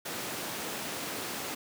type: high-pass noise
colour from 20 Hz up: pink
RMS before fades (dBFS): -37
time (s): 0.05-1.55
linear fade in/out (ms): 10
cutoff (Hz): 220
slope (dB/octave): 12
effects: none